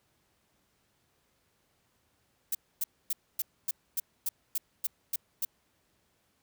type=noise bursts; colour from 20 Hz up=violet; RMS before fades=-30 dBFS; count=11; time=2.52-5.45 s; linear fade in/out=5 ms; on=30 ms; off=260 ms; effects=pink hiss -72 dBFS RMS until 6.42 s + high-pass 60 Hz 12 dB/octave